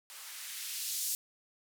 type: noise with band-pass filter sweep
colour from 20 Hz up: violet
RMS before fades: -39 dBFS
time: 0.1-1.15 s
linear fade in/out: 0 ms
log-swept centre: 850 to 6300 Hz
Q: 0.86
effects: none